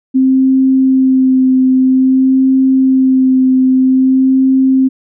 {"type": "tone with vibrato", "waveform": "sine", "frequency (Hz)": 261.6, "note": "C4", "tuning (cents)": 0, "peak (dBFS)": -6, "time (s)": [0.14, 4.89], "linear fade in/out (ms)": 20, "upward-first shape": "sine", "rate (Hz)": 0.51, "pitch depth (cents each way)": 16, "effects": []}